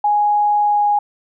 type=tone with pitch glide; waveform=sine; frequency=830.6 to 825.8 Hz; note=G#5 to G#5; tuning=0 to -10 cents; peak=-12 dBFS; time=0.04-0.99 s; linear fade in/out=5 ms; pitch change=-10 cents; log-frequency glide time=0.61-0.87 s; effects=none